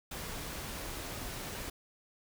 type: noise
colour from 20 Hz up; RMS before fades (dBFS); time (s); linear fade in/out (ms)
pink; -41; 0.11-1.7; 5
effects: none